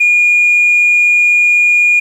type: tone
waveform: sine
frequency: 2432 Hz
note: D#7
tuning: 40 cents flat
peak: -5 dBFS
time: 0-2 s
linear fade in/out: 10 ms
effects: tanh soft clip ceiling -3 dBFS + 7-bit